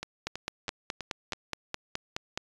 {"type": "two click trains", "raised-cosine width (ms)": 0.2, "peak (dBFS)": [-18, -14], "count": [5, 11], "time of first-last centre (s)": [[0.03, 1.333], [0.27, 2.375]], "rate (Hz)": [3.07, 4.75], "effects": ["resampled to 24000 Hz"]}